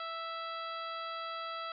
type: harmonic tone with a mistuned harmonic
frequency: 659.3 Hz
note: E5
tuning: in tune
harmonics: 1 / 2 / 3 / 4 / 5 / 6 / 7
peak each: -45 / -39 / -50 / -51 / -49 / -51 / -53 dBFS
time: 0-1.72 s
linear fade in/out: 2 ms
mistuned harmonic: 7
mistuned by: +29 cents
effects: none